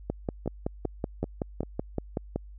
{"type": "two click trains", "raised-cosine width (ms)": 2, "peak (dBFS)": [-20, -15], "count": [4, 13], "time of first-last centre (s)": [[0.46, 1.632], [0.1, 2.36]], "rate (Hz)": [2.56, 5.31], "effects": ["added 50 Hz sine -43 dBFS peak until 2.58 s"]}